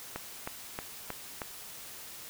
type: click train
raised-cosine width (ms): 0.5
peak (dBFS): -20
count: 5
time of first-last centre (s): 0.16-1.418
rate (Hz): 3.18
effects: white hiss -46 dBFS RMS until 2.29 s